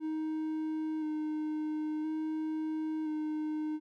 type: tone with vibrato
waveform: triangle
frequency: 310.2 Hz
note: D#4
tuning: 5 cents flat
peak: -30 dBFS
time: 0-3.8 s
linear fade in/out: 50 ms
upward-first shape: square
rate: 0.49 Hz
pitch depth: 16 cents each way
effects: none